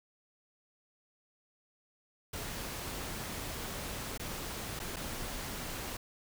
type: noise with dropouts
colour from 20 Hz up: pink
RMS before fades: -40 dBFS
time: 2.33-5.97 s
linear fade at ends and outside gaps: 5 ms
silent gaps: 4.177-4.195 / 4.793-4.799 / 4.961-4.966 s
effects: none